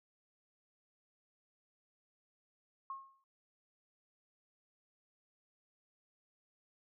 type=tone with exponential decay; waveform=sine; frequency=1081 Hz; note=C#6; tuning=44 cents flat; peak=-38 dBFS; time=2.9-3.24 s; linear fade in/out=2 ms; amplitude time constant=73 ms; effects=none